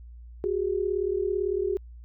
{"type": "tone pair together", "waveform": "sine", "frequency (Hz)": [370, 407.9], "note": ["F#4", "G#4"], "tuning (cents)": [0, -31], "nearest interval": "major second", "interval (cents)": 169, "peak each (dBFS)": -27, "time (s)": [0.44, 1.77], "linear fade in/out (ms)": 0, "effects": ["added 59 Hz sine -42 dBFS peak until 2.04 s"]}